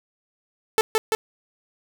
sawtooth tone with echo, 440 Hz, A4, in tune, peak -11 dBFS, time 0.78-0.81 s, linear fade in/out 0 ms, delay 170 ms, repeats 2, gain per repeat -2 dB, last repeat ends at 1.15 s, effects none

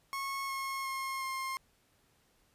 30% pulse tone with pitch steps, 1094 / 1083.3 / 1072.7 / 1062.2 Hz, C#6 / C#6 / C6 / C6, -23 / -40 / +43 / +26 cents, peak -32 dBFS, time 0.13-1.57 s, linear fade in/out 0 ms, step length 360 ms, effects pink hiss -70 dBFS RMS until 2.54 s + resampled to 32000 Hz

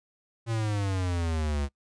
square exponential sweep, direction down, 116.54 to 69.3 Hz, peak -27 dBFS, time 0.46-1.69 s, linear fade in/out 50 ms, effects noise-tail reverb RT60 0.1 s tail -23 dB re dry + resampled to 22050 Hz

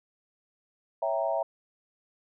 sine chord, C# diminished seventh, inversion none, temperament equal, 554.4 / 659.3 / 784 / 932.3 Hz, C#5 / E5 / G5 / Bb5, 0 / 0 / 0 / 0 cents, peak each -32 / -28 / -34 / -34 dBFS, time 1.02-1.43 s, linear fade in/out 5 ms, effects none

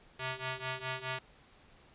5% pulse ring-modulated tone, 260.4 Hz, C4, 8 cents flat, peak -22 dBFS, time 0.19-1.19 s, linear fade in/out 5 ms, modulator 393 Hz, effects pink hiss -61 dBFS RMS until 1.94 s + resampled to 8000 Hz

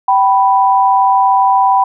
sine tone pair together, 775 / 987.8 Hz, G5 / B5, -20 / 0 cents, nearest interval major third, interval 420 cents, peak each -10 dBFS, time 0.08-1.84 s, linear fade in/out 5 ms, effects none

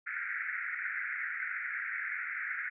white band-pass noise, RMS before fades -37 dBFS, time 0.06-2.7 s, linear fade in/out 20 ms, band 1400 to 2200 Hz, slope 96 dB/octave, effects none

